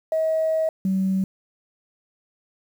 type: tone pair in turn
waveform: sine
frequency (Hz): 638 / 190.45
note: D#5 / G3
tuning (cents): +43 / -50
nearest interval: octave + major sixth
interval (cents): 2093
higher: first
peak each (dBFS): -18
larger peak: neither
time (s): 0.12-0.69 / 0.85-1.24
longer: first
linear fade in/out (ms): 2
effects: tanh soft clip ceiling -14 dBFS + 8-bit